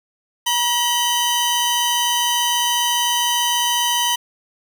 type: tone pair together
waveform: sawtooth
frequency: 958 / 3041 Hz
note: A#5 / F#7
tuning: +47 / +47 cents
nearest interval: octave + minor sixth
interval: 2000 cents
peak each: -16 dBFS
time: 0.46-4.16 s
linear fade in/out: 10 ms
effects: none